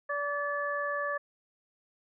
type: harmonic tone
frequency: 577 Hz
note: D5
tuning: 31 cents flat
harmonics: 1 / 2 / 3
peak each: -34 / -34 / -34 dBFS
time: 0.09-1.18 s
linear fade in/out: 10 ms
effects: none